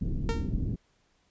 pink low-pass noise, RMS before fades -30 dBFS, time 0.01-0.76 s, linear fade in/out 5 ms, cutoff 290 Hz, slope 24 dB/octave
sawtooth tone with exponential decay, 457.9 Hz, A#4, 31 cents flat, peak -24 dBFS, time 0.29-0.54 s, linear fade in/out 1 ms, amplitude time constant 53 ms
effects pink hiss -69 dBFS RMS until 1.3 s + resampled to 16000 Hz

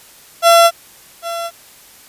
30% pulse tone with echo, 677 Hz, E5, 46 cents sharp, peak -3 dBFS, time 0.42-0.71 s, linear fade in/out 50 ms, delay 800 ms, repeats 1, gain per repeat -15 dB, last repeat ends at 1.51 s, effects white hiss -43 dBFS RMS until 2.08 s + resampled to 32000 Hz

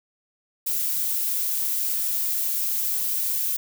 violet noise, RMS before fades -25 dBFS, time 0.66-3.57 s, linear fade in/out 10 ms, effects none

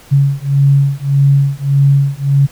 sine beating tone pair, 138.59 / 140.29 Hz, C#3 / C#3, 0 / +21 cents, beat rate 1.7 Hz, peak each -11 dBFS, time 0.11-2.47 s, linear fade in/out 20 ms, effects pink hiss -41 dBFS RMS until 2.51 s

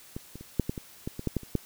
clicks, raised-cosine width 3 ms, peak -22 / -28 / -30 / -10 / -16 / -22 / -19 / -22 / -14 / -14 / -30 / -12 dBFS, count 12, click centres 0.165 / 0.356 / 0.41 / 0.597 / 0.695 / 0.778 / 1.075 / 1.194 / 1.273 / 1.367 / 1.433 / 1.553 s, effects white hiss -52 dBFS RMS until 1.65 s

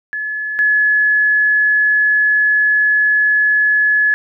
sine tone pair in turn, 1711 / 1704.4 Hz, A6 / G#6, -49 / +44 cents, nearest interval unison, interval 7 cents, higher first, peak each -19 / -10 dBFS, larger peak second, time 0.13-0.59 / 0.59-4.14 s, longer second, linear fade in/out 0 ms, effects none

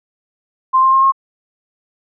sine tone with pitch steps, 1046.5 / 1056.8 / 1067.3 / 1077.8 Hz, C6 / C6 / C6 / C#6, 0 / +17 / +34 / -49 cents, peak -8 dBFS, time 0.73-1.122 s, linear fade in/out 20 ms, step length 98 ms, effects none

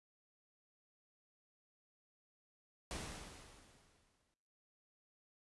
pink noise with exponential decay, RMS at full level -43 dBFS, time 2.91-4.34 s, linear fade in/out 0 ms, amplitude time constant 310 ms, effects noise-tail reverb RT60 0.9 s tail -18 dB re dry + resampled to 24000 Hz

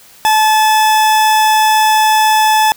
40% pulse tone, 866 Hz, A5, 28 cents flat, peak -7 dBFS, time 0.25-2.72 s, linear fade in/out 0 ms, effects white hiss -42 dBFS RMS until 2.76 s

